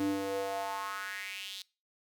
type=tone with high-pass filter sweep; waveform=square; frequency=98 Hz; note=G2; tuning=in tune; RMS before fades=-36 dBFS; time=0-1.62 s; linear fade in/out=0 ms; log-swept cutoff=260 to 3900 Hz; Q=4; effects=noise-tail reverb RT60 0.3 s tail -21 dB re dry